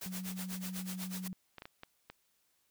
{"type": "noise with tremolo", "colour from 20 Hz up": "white", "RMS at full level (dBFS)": -42, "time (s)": [0.01, 1.28], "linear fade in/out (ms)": 5, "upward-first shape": "sine", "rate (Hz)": 8.1, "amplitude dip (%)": 90}
{"type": "tone", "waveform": "sine", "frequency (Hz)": 185.1, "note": "F#3", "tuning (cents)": 1, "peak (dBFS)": -39, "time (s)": [0.06, 1.33], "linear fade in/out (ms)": 0}
{"type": "clicks", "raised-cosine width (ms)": 0.3, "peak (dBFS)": -30, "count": 5, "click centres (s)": [1.583, 1.621, 1.655, 1.834, 2.1]}
{"effects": ["white hiss -75 dBFS RMS until 2.7 s"]}